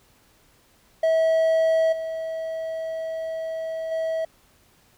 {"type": "tone with level steps", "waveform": "triangle", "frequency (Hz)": 647, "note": "E5", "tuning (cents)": -32, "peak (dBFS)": [-15, -25, -21], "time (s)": [1.03, 4.25], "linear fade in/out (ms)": 5, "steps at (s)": [1.92, 3.91], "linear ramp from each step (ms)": 10, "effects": ["pink hiss -59 dBFS RMS until 4.97 s"]}